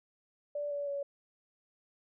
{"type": "tone with pitch steps", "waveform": "sine", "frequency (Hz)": [583, 573.6, 564.4], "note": ["D5", "D5", "C#5"], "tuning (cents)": [-13, -41, 31], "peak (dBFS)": -33, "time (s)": [0.55, 1.03], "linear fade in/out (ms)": 5, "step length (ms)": 160, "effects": []}